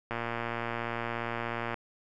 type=click train; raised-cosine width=0.5 ms; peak=-18 dBFS; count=192; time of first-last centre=0.11-1.742 s; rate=117 Hz; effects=none